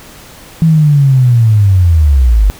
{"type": "linear sweep", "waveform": "sine", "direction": "down", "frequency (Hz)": [165.2, 46.78], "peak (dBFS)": -4, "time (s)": [0.62, 2.5], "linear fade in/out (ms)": 0, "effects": ["pink hiss -35 dBFS RMS until 2.59 s"]}